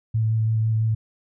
sine tone with vibrato, 110.8 Hz, A2, 13 cents sharp, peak -18 dBFS, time 0.14-0.95 s, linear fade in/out 10 ms, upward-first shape square, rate 6 Hz, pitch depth 11 cents each way, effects none

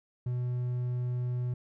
triangle tone, 123.6 Hz, B2, 2 cents sharp, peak -27 dBFS, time 0.26-1.54 s, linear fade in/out 5 ms, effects none

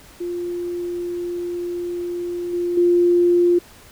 sine tone with level steps, 350 Hz, F4, 4 cents sharp, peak -23 / -19 / -12 dBFS, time 0.2-3.59 s, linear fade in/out 10 ms, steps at 2.53 / 2.77 s, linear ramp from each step 5 ms, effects pink hiss -46 dBFS RMS until 3.91 s

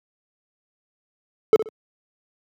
triangle tone with echo, 436.5 Hz, A4, 14 cents flat, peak -7 dBFS, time 1.53-1.56 s, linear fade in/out 0 ms, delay 64 ms, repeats 2, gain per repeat -12 dB, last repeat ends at 1.688 s, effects high-pass 150 Hz 12 dB/octave

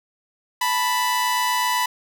sawtooth tone pair together, 880 / 987.8 Hz, A5 / B5, 0 / 0 cents, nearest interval major second, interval 200 cents, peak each -24 / -16 dBFS, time 0.61-1.86 s, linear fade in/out 5 ms, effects none

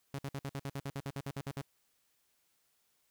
sawtooth tone bursts, 138.59 Hz, C#3, in tune, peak -33 dBFS, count 15, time 0.14-1.614 s, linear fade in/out 0 ms, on 46 ms, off 56 ms, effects white hiss -75 dBFS RMS until 3.1 s

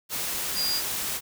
sine tone in noise, 4824 Hz, D8, 46 cents sharp, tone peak -25 dBFS, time 0.54-0.82 s, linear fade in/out 50 ms, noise white, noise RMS -30 dBFS, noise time 0.09-1.21 s, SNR +2 dB, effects none

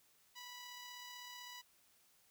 10% pulse tone with amplitude modulation, 983 Hz, B5, 8 cents flat, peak -40 dBFS, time 0.35-1.62 s, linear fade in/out 20 ms, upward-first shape sine, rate 35.9 Hz, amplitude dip 25%, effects white hiss -71 dBFS RMS until 2.3 s

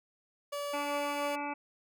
30% pulse tone, 575 Hz, D5, 37 cents flat, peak -32 dBFS, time 0.52-1.36 s, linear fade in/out 10 ms
harmonic tone, 289.2 Hz, D4, 27 cents flat, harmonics 1 / 2 / 3 / 4 / 5 / 7 / 8 / 9, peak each -40 / -44 / -37 / -45 / -46 / -49 / -44 / -46 dBFS, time 0.73-1.54 s, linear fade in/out 10 ms
effects none

